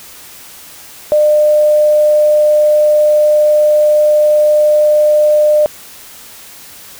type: tone with quantisation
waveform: sine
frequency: 602 Hz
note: D5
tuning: 43 cents sharp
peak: -6 dBFS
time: 1.12-5.66 s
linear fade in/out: 0 ms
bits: 6
effects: white hiss -35 dBFS RMS until 6.99 s